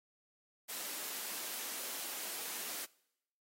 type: high-pass noise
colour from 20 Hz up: white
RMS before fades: -42 dBFS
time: 0.68-2.86 s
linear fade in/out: 20 ms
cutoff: 220 Hz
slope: 24 dB/octave
effects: noise-tail reverb RT60 0.8 s tail -23 dB re dry + AAC 48 kbps